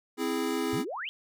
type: chord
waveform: square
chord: C augmented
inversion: none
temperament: equal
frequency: 261.6 / 329.6 / 415.3 Hz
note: C4 / E4 / G#4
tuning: 0 / 0 / 0 cents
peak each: -33 dBFS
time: 0.17-0.85 s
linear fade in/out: 50 ms
type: exponential sweep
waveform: sine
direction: up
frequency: 103.83 to 3270 Hz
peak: -33 dBFS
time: 0.73-1.09 s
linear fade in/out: 0 ms
effects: none